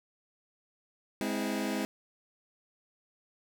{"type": "chord", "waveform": "sawtooth", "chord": "Ab augmented", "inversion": "none", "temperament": "just", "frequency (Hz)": [207.7, 259.6, 324.5], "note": ["Ab3", "C4", "E4"], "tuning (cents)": [0, -13, -27], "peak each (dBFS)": [-30, -31, -32], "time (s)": [1.21, 1.85], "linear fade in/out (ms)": 0, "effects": []}